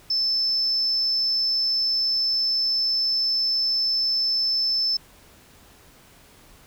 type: tone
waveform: sine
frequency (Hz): 5274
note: E8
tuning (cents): 0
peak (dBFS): -19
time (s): 0.1-4.97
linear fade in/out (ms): 5
effects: tanh soft clip ceiling -15 dBFS + pink hiss -52 dBFS RMS until 6.66 s